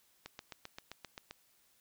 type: click train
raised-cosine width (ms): 0.2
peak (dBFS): -27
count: 9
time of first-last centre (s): 0.26-1.31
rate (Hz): 7.62
effects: white hiss -70 dBFS RMS until 1.8 s